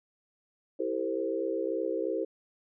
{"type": "chord", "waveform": "sine", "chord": "C dominant seventh", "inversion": "first", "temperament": "equal with one note detuned", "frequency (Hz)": [329.6, 392, 455.3, 523.3], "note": ["E4", "G4", "Bb4", "C5"], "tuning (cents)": [0, 0, -41, 0], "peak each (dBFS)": -34, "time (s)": [0.79, 2.25], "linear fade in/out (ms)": 10, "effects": []}